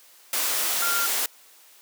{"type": "tone in noise", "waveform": "sine", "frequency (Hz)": 1391, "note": "F6", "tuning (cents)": -7, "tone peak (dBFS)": -25, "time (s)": [0.82, 1.06], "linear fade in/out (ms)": 2, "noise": "white", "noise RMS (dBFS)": -25, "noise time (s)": [0.33, 1.26], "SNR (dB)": -3, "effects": ["white hiss -53 dBFS RMS until 1.81 s", "high-pass 400 Hz 12 dB/octave"]}